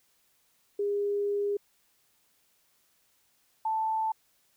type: tone pair in turn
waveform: sine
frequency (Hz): 406.7 / 881.4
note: G#4 / A5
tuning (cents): -36 / +3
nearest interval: octave + minor second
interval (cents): 1339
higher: second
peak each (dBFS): -26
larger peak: neither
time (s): 0.79-1.57 / 3.65-4.12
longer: first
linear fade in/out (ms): 5
effects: white hiss -69 dBFS RMS until 4.56 s